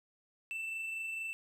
triangle tone with amplitude modulation, 2662 Hz, E7, 16 cents sharp, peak -34 dBFS, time 0.51-1.33 s, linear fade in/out 0 ms, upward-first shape sine, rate 24.4 Hz, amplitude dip 25%, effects none

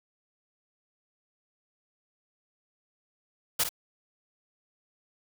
white noise with echo, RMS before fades -25 dBFS, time 3.59-3.64 s, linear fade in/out 10 ms, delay 52 ms, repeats 1, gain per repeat -8 dB, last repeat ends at 3.692 s, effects none

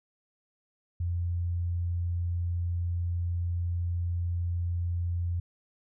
sine tone, 86.8 Hz, F2, 10 cents flat, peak -27 dBFS, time 1-5.4 s, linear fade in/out 5 ms, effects none

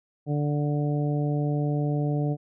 harmonic tone, 146.83 Hz, D3, in tune, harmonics 1 / 2 / 3 / 4 / 5, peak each -24 / -30 / -34 / -36 / -38 dBFS, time 0.26-2.37 s, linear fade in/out 50 ms, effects none

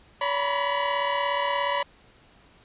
sawtooth tone cluster, 568 / 961 / 998 Hz, C#5 / B5 / B5, +42 / -48 / +18 cents, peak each -24 / -25 / -23 dBFS, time 0.21-1.83 s, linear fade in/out 5 ms, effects pink hiss -56 dBFS RMS until 2.64 s + resampled to 8000 Hz

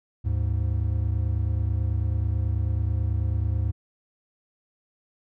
triangle tone pair together, 74.7 / 103.89 Hz, D2 / G#2, +30 / +1 cents, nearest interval tritone, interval 571 cents, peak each -23 dBFS, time 0.24-3.72 s, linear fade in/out 20 ms, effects none

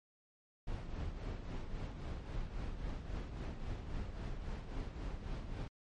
brown noise with tremolo, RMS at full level -39 dBFS, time 0.67-5.68 s, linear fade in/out 5 ms, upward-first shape triangle, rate 3.7 Hz, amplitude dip 60%, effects low-pass 5000 Hz 12 dB/octave + MP3 48 kbps

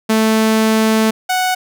sawtooth tone pair in turn, 220 / 740 Hz, A3 / F#5, 0 / 0 cents, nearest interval octave + major sixth, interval 2100 cents, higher second, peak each -7 / -10 dBFS, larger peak first, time 0.09-1.11 / 1.29-1.55 s, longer first, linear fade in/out 10 ms, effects none

